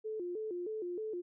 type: tone with vibrato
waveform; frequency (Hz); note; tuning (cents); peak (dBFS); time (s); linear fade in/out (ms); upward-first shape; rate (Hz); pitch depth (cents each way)
sine; 392; G4; 0; -36; 0.04-1.22; 20; square; 3.2; 180
effects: none